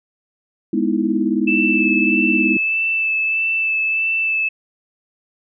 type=chord; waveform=sine; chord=E major seventh; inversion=first; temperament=equal; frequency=207.7 / 246.9 / 311.1 / 329.6 Hz; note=G#3 / B3 / D#4 / E4; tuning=0 / 0 / 0 / 0 cents; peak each=-21 dBFS; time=0.73-2.57 s; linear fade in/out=5 ms
type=tone with vibrato; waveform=sine; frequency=2637 Hz; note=E7; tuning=in tune; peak=-16 dBFS; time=1.47-4.49 s; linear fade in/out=10 ms; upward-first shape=sine; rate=1.6 Hz; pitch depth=15 cents each way
effects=none